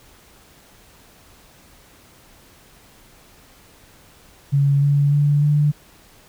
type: tone with pitch steps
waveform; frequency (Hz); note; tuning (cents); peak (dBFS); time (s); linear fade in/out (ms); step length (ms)
sine; 140.5 / 142.87 / 145.29 / 147.74; C#3 / D3 / D3 / D3; +24 / -47 / -18 / +11; -13; 4.52-5.72; 20; 300
effects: pink hiss -50 dBFS RMS until 6.28 s